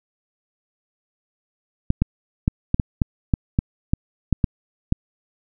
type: clicks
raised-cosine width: 5 ms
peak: -4 dBFS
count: 12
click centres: 1.904 / 2.02 / 2.479 / 2.744 / 2.798 / 3.018 / 3.338 / 3.589 / 3.935 / 4.327 / 4.442 / 4.924 s
effects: none